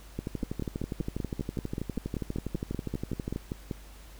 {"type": "two click trains", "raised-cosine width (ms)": 3, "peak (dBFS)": [-19, -19], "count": [18, 40], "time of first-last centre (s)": [[0.43, 3.712], [0.19, 3.361]], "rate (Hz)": [5.18, 12.3], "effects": ["added 50 Hz sine -47 dBFS peak until 4.19 s", "pink hiss -54 dBFS RMS until 4.19 s"]}